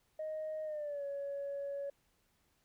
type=tone with pitch glide; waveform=sine; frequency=623 to 561.5 Hz; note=D#5 to C#5; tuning=+2 to +22 cents; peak=-36 dBFS; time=0.19-1.9 s; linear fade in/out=5 ms; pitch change=-180 cents; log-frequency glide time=0.64-1.04 s; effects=tanh soft clip ceiling -34 dBFS + pink hiss -75 dBFS RMS until 2.64 s